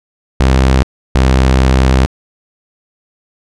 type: tone pair in turn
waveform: sawtooth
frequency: 65.41 / 65.06 Hz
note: C2 / C2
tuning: 0 / -9 cents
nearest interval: unison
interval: 9 cents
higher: first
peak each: -3 dBFS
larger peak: neither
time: 0.4-0.83 / 1.15-2.06 s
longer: second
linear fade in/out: 0 ms
effects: low-pass 7000 Hz 12 dB/octave

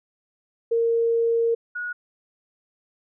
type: tone pair in turn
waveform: sine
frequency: 462 / 1454.5 Hz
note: A#4 / F#6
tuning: -16 / -30 cents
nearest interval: octave + minor sixth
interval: 1986 cents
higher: second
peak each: -18 / -27 dBFS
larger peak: first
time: 0.71-1.55 / 1.75-1.93 s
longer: first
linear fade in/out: 10 ms
effects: none

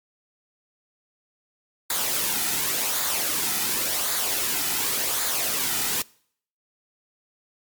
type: noise with flanger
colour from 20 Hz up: white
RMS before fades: -25 dBFS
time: 1.9-6.02 s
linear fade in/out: 2 ms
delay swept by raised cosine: 0.35 to 1.85 ms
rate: 0.9 Hz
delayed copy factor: -0.5
effects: noise-tail reverb RT60 0.6 s tail -24 dB re dry + MP3 96 kbps

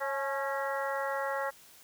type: harmonic tone with a mistuned harmonic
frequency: 273.7 Hz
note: C#4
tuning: 22 cents flat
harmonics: 2 / 3 / 4 / 5 / 6 / 7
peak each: -34 / -37 / -39 / -39 / -41 / -40 dBFS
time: 0-1.51 s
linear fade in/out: 20 ms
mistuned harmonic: 3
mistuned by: +51 cents
effects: white hiss -56 dBFS RMS until 1.83 s

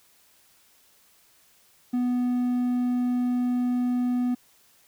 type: tone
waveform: triangle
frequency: 246.9 Hz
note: B3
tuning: in tune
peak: -20 dBFS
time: 1.93-4.35 s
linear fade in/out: 10 ms
effects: white hiss -60 dBFS RMS until 4.87 s

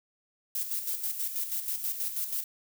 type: noise with tremolo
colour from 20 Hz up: violet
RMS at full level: -31 dBFS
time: 0.55-2.44 s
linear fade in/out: 2 ms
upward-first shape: square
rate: 6.2 Hz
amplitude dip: 55%
effects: none

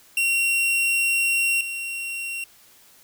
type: tone pair in turn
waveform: 45% pulse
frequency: 2742 / 2742 Hz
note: F7 / F7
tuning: -32 / -32 cents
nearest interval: unison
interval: 0 cents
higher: neither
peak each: -19 / -28 dBFS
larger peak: first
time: 0.17-1.61 / 1.61-2.44 s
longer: first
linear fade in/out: 2 ms
effects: white hiss -53 dBFS RMS until 3.03 s

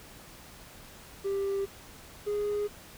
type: tone pair in turn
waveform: triangle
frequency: 394.2 / 413.7 Hz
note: G4 / G#4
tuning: +10 / -7 cents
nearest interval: minor second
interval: 83 cents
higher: second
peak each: -25 / -25 dBFS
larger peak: neither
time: 1.24-1.66 / 2.26-2.68 s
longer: neither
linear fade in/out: 20 ms
effects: tanh soft clip ceiling -22 dBFS + pink hiss -50 dBFS RMS until 2.97 s

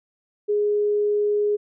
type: tone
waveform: sine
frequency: 415.3 Hz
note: G#4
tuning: in tune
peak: -18 dBFS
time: 0.48-1.57 s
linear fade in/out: 20 ms
effects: none

